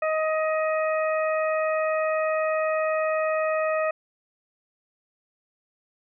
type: harmonic tone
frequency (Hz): 628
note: D#5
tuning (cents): +16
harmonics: 1 / 2 / 3 / 4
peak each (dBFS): -23 / -29 / -33 / -35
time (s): 0.02-3.91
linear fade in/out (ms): 5
effects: none